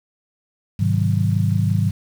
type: chord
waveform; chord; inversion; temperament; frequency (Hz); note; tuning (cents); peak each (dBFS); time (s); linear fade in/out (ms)
sine; Ab dominant seventh; none; just; 103.83 / 129.78 / 155.74 / 186.89; Ab2 / C3 / Eb3 / Gb3; 0 / -14 / +2 / +18; -18 / -24 / -22 / -23; 0.79-1.91; 10
effects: 7-bit